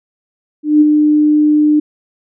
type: tone with ADSR envelope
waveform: sine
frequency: 300.8 Hz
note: D4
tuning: 42 cents sharp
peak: -3 dBFS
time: 0.63-1.8 s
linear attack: 180 ms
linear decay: 26 ms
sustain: -4 dB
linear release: 8 ms
effects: none